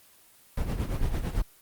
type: noise with tremolo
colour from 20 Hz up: brown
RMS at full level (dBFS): -25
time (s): 0.57-1.42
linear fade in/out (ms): 5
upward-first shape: sine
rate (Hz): 8.9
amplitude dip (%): 65
effects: white hiss -57 dBFS RMS until 1.61 s + Opus 24 kbps